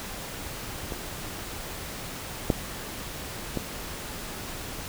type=clicks; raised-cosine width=2 ms; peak=-18 / -7 / -14 dBFS; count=3; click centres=0.922 / 2.502 / 3.573 s; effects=pink hiss -37 dBFS RMS until 4.88 s